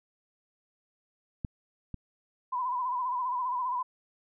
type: clicks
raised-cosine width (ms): 5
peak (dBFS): -20 / -25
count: 2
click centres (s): 1.448 / 1.943
type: tone with vibrato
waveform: sine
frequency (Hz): 1000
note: B5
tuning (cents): +21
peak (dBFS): -28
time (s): 2.52-3.83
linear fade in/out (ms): 10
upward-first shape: sine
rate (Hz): 15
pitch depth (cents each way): 64
effects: none